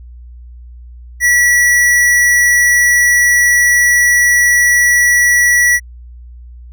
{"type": "tone", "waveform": "square", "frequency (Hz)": 1943, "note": "B6", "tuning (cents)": -29, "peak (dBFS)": -8, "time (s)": [1.2, 5.8], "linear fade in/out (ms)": 50, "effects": ["added 60 Hz sine -31 dBFS peak until 6.72 s"]}